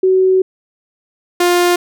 sine / sawtooth tone pair in turn, 375.5 / 352.5 Hz, F#4 / F4, +26 / +16 cents, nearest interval minor second, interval 110 cents, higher first, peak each -8 / -6 dBFS, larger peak second, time 0.03-0.42 / 1.4-1.76 s, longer first, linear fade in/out 5 ms, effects none

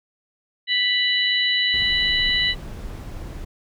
harmonic tone, 987.8 Hz, B5, in tune, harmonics 2 / 3 / 4, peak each -22 / -22 / -22 dBFS, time 0.67-2.55 s, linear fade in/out 50 ms
brown noise, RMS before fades -33 dBFS, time 1.73-3.45 s, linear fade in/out 10 ms
effects none

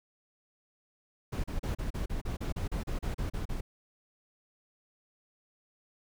brown noise bursts, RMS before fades -33 dBFS, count 15, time 1.32-3.61 s, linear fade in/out 10 ms, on 120 ms, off 35 ms, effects none

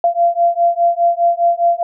sine beating tone pair, 685 / 689.9 Hz, F5 / F5, -34 / -21 cents, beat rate 4.9 Hz, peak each -14 dBFS, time 0.04-1.83 s, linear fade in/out 2 ms, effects none

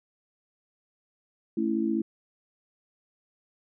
sine chord, A major, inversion none, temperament just, 220 / 275 / 330 Hz, A3 / C#4 / E4, 0 / -14 / +2 cents, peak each -28 / -32 / -27 dBFS, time 1.57-2.02 s, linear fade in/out 5 ms, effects none

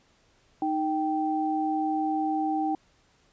sine tone pair together, 311.1 / 779.9 Hz, D#4 / G5, 0 / -9 cents, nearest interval octave + major third, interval 1591 cents, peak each -27 / -27 dBFS, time 0.62-2.75 s, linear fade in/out 2 ms, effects pink hiss -64 dBFS RMS until 3.32 s + resampled to 16000 Hz

